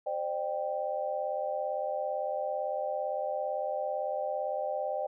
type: chord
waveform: sine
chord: C suspended second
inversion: none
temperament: equal with one note detuned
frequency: 523.3 / 601.1 / 784 Hz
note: C5 / D5 / G5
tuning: 0 / +40 / 0 cents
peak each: -36 / -33 / -35 dBFS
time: 0.06-5.07 s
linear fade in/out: 10 ms
effects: none